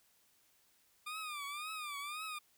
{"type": "tone with vibrato", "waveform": "20% pulse", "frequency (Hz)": 1203, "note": "D6", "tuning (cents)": 41, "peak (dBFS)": -36, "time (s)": [1.06, 2.39], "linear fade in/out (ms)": 10, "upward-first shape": "triangle", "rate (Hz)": 1.9, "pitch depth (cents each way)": 130, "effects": ["white hiss -71 dBFS RMS until 2.57 s"]}